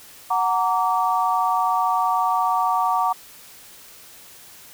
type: chord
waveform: sine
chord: Gb augmented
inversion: none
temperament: just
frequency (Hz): 740 / 925 / 1156.2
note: Gb5 / Bb5 / D6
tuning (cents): 0 / -14 / -27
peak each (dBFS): -22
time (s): 0.3-3.13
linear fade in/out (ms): 10
effects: white hiss -45 dBFS RMS until 4.73 s